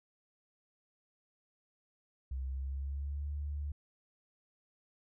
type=tone with pitch glide; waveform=sine; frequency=65.6 to 72.79 Hz; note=C2 to D2; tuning=+5 to -15 cents; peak=-35 dBFS; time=2.31-3.72 s; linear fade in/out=5 ms; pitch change=+180 cents; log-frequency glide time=2.44-3.29 s; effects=none